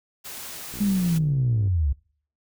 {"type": "noise", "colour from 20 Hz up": "white", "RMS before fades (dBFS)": -37, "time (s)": [0.24, 1.19], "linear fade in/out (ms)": 20}
{"type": "click train", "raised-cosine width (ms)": 3, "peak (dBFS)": -27, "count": 59, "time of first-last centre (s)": [0.74, 1.674], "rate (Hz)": 62.1}
{"type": "linear sweep", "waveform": "sine", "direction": "down", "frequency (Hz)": [208.7, 64.4], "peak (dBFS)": -19, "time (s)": [0.8, 1.93], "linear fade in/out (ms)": 10}
{"effects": ["noise-tail reverb RT60 0.5 s tail -24 dB re dry"]}